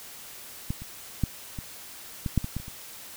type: clicks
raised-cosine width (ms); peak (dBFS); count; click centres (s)
5; -16 / -27 / -11 / -22 / -16 / -9 / -19 / -18 / -29 / -28; 10; 0.705 / 0.82 / 1.237 / 1.588 / 2.262 / 2.377 / 2.444 / 2.566 / 2.6 / 2.681
effects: white hiss -44 dBFS RMS until 3.16 s